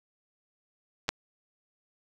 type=clicks; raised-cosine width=0.2 ms; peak=-25 / -8 dBFS; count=2; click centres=1.082 / 1.09 s; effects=8-bit